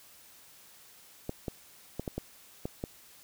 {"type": "clicks", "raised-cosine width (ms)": 2, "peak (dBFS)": -20, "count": 7, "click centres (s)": [1.294, 1.482, 1.996, 2.078, 2.18, 2.655, 2.839], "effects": ["white hiss -56 dBFS RMS until 3.23 s"]}